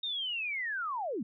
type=linear sweep; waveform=sine; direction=down; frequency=3729 to 185 Hz; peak=-32 dBFS; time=0.03-1.23 s; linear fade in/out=5 ms; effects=none